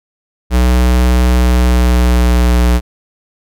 square tone with pitch glide, 61.8 to 60.42 Hz, B1 to B1, +2 to -37 cents, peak -8 dBFS, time 0.5-2.81 s, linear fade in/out 50 ms, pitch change -39 cents, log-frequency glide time 1.25-2.68 s, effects none

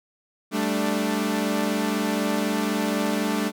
sawtooth chord, G suspended second, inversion none, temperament equal with one note detuned, 196 / 220 / 294.7 Hz, G3 / A3 / D4, 0 / 0 / +6 cents, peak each -24 / -22 / -23 dBFS, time 0.51-3.52 s, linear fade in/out 50 ms, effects none

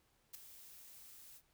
blue noise with ADSR envelope, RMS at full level -45 dBFS, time 0.33-1.42 s, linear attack 16 ms, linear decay 8 ms, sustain -12 dB, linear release 62 ms, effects pink hiss -75 dBFS RMS until 1.53 s

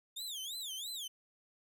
sawtooth tone with vibrato, 3520 Hz, A7, in tune, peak -37 dBFS, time 0.16-1.08 s, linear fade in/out 10 ms, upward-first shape sine, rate 3 Hz, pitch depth 250 cents each way, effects none

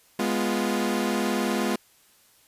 sawtooth chord, F diminished, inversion first, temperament equal, 207.7 / 246.9 / 349.2 Hz, Ab3 / Cb4 / F4, 0 / 0 / 0 cents, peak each -23 / -24 / -25 dBFS, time 0.19-1.76 s, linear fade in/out 5 ms, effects white hiss -59 dBFS RMS until 2.47 s + resampled to 32000 Hz

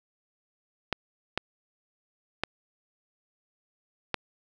clicks, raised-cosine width 0.3 ms, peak -10 dBFS, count 4, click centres 0.927 / 1.376 / 2.436 / 4.143 s, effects none

